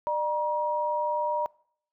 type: tone pair together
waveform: sine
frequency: 601.2 / 952 Hz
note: D5 / A#5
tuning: +40 / +36 cents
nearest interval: minor sixth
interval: 796 cents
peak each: -29 / -26 dBFS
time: 0.07-1.46 s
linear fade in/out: 0 ms
effects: noise-tail reverb RT60 0.6 s tail -24 dB re dry